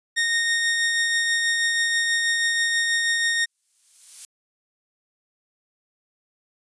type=tone with tremolo; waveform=sawtooth; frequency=1850 Hz; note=A#6; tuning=14 cents flat; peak=-15 dBFS; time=0.16-3.46 s; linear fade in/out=20 ms; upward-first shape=triangle; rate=6.2 Hz; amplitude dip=30%
type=noise with exponential growth; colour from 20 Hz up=violet; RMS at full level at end=-31 dBFS; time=3.46-4.25 s; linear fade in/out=1 ms; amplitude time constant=170 ms
effects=resampled to 22050 Hz